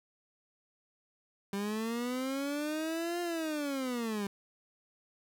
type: linear two-way sweep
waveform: 30% pulse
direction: up then down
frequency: 196 to 351.5 to 196 Hz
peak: -30 dBFS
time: 1.53-4.27 s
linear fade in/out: 2 ms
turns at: 3.21 s
effects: none